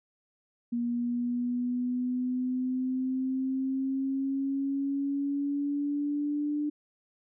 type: exponential sweep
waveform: sine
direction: up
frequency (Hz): 237.4 to 297.1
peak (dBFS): -27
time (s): 0.72-6.7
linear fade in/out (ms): 10
effects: none